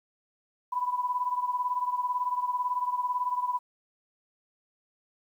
sine beating tone pair, 987.8 / 1005.8 Hz, B5 / B5, 0 / +31 cents, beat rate 18 Hz, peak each -28 / -32 dBFS, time 0.72-3.59 s, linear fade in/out 10 ms, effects 10-bit

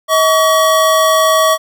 square tone pair together, 636 / 1133.2 Hz, D#5 / C#6, +38 / +38 cents, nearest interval minor seventh, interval 1000 cents, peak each -12 dBFS, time 0.08-1.58 s, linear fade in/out 50 ms, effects none

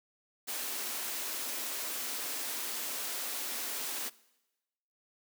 white high-pass noise, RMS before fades -37 dBFS, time 0.47-4.1 s, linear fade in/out 20 ms, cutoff 220 Hz, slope 96 dB/octave, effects noise-tail reverb RT60 1.0 s tail -21 dB re dry

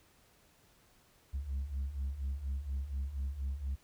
sine beating tone pair, 65.5 / 69.7 Hz, C2 / C#2, +2 / +10 cents, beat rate 4.2 Hz, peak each -38 / -34 dBFS, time 1.33-3.76 s, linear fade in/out 20 ms, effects tanh soft clip ceiling -31 dBFS + pink hiss -66 dBFS RMS until 3.83 s

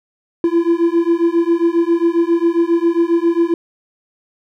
triangle beating tone pair, 334.4 / 341.8 Hz, E4 / F4, +25 / -37 cents, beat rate 7.4 Hz, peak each -13 dBFS, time 0.44-3.54 s, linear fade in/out 2 ms, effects none

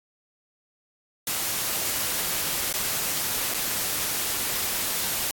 white noise with dropouts, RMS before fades -27 dBFS, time 1.27-5.31 s, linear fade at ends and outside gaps 1 ms, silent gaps 2.727-2.739 / 3.539-3.544 s, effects AAC 64 kbps

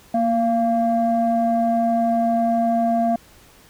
sine tone pair together, 233.4 / 688 Hz, A#3 / F5, +2 / -26 cents, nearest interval octave + perfect fifth, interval 1872 cents, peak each -19 / -17 dBFS, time 0.14-3.16 s, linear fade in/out 5 ms, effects tanh soft clip ceiling -11 dBFS + pink hiss -50 dBFS RMS until 3.69 s

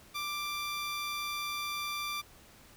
15% pulse tone, 1179 Hz, D6, 6 cents sharp, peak -28 dBFS, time 0.14-2.22 s, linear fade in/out 20 ms, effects pink hiss -57 dBFS RMS until 2.76 s

